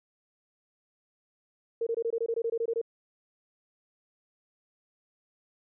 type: tone bursts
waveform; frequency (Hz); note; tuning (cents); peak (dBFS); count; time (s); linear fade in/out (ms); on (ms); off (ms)
sine; 460.3; A#4; -22; -26; 13; 1.81-2.815; 5; 57; 22
effects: none